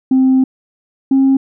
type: tone pair in turn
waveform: sine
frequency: 261.6 / 268.8 Hz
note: C4 / C4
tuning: 0 / +47 cents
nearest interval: unison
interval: 47 cents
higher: second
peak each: -6 dBFS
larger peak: neither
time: 0.11-0.44 / 1.11-1.37 s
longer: first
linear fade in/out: 5 ms
effects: tanh soft clip ceiling -5 dBFS